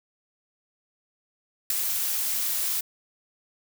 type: noise with ADSR envelope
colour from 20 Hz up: blue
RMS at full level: -20 dBFS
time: 1.7-2.81 s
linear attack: 4 ms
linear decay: 6 ms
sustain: -7 dB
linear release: 7 ms
effects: none